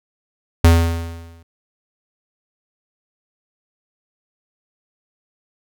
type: tone with exponential decay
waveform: square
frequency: 83.6 Hz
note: E2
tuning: 25 cents sharp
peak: -6 dBFS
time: 0.64-1.43 s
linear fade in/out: 5 ms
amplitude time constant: 170 ms
effects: none